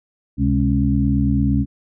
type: harmonic tone with a mistuned harmonic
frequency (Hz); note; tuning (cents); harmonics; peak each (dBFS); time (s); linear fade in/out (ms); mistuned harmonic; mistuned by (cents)
68.9; C#2; -10; 1 / 2 / 3 / 4; -20 / -20 / -20 / -20; 0.37-1.66; 50; 2; -110
effects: none